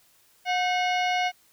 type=harmonic tone with a mistuned harmonic; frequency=725 Hz; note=F#5; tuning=35 cents flat; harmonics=1 / 2 / 3 / 4 / 5 / 6 / 7 / 8; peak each=-24 / -34 / -29 / -33 / -42 / -42 / -46 / -44 dBFS; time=0.45-1.32 s; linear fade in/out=50 ms; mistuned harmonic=2; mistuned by=+100 cents; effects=white hiss -61 dBFS RMS until 1.52 s